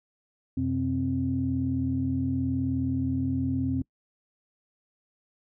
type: tone cluster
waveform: sine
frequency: 88.7 / 127.8 / 262.9 Hz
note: F2 / C3 / C4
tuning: +27 / -40 / +8 cents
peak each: -31 / -31 / -26 dBFS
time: 0.57-3.82 s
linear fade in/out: 5 ms
effects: noise-tail reverb RT60 0.1 s tail -25 dB re dry + tanh soft clip ceiling -15 dBFS